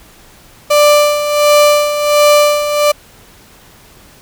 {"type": "tone with tremolo", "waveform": "35% pulse", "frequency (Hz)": 590, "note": "D5", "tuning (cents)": 8, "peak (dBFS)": -3, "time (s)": [0.7, 2.92], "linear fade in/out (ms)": 10, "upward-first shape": "sine", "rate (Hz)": 1.4, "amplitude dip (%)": 65, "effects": ["pink hiss -42 dBFS RMS until 4.21 s"]}